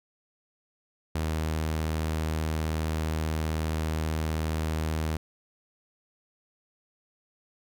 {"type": "tone", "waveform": "sawtooth", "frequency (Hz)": 78.8, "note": "D#2", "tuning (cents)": 23, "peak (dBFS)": -23, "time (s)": [1.15, 5.17], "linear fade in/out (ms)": 5, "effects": []}